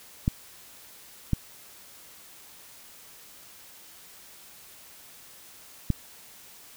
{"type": "clicks", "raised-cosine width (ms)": 5, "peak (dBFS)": -10, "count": 3, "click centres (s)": [0.279, 1.333, 5.903], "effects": ["white hiss -50 dBFS RMS until 6.76 s"]}